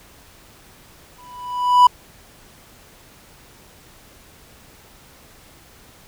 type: tone with exponential growth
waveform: triangle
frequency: 987.8 Hz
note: B5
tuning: in tune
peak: -3 dBFS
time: 1.18-1.87 s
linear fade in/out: 5 ms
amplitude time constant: 150 ms
effects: pink hiss -48 dBFS RMS until 6.07 s